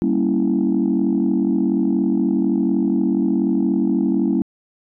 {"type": "chord", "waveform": "sine", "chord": "G diminished seventh", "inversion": "none", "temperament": "equal", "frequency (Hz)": [196, 233.1, 277.2, 329.6], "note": ["G3", "Bb3", "Db4", "Fb4"], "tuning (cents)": [0, 0, 0, 0], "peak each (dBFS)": -20, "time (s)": [0.02, 4.42], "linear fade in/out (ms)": 0, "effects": ["tanh soft clip ceiling -9 dBFS"]}